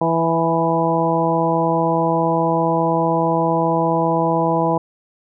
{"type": "harmonic tone with a mistuned harmonic", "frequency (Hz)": 164.81, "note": "E3", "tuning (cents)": 0, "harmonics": [1, 2, 3, 4, 5, 6], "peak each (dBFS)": [-22, -22, -22, -22, -22, -22], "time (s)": [0.01, 4.78], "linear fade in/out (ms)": 5, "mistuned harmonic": 5, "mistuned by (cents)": 15, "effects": []}